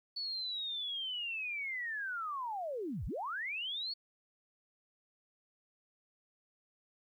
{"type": "linear two-way sweep", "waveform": "sine", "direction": "down then up", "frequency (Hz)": [4472, 36.71, 4472], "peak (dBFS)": -36, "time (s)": [0.16, 3.94], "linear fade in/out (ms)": 10, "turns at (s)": 3.06, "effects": ["12-bit"]}